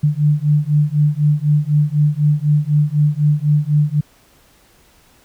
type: beating tone pair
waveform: sine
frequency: 146.83 / 150.83 Hz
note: D3 / D3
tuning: 0 / +47 cents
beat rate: 4 Hz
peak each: -15 dBFS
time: 0.03-4.01 s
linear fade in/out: 10 ms
effects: pink hiss -52 dBFS RMS until 5.24 s